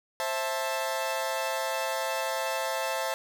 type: chord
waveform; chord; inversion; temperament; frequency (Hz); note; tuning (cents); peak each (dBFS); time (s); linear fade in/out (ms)
sawtooth; A minor; first; equal with one note detuned; 530.2 / 659.3 / 880; C5 / E5 / A5; +23 / 0 / 0; -29; 0.2-3.14; 0
effects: none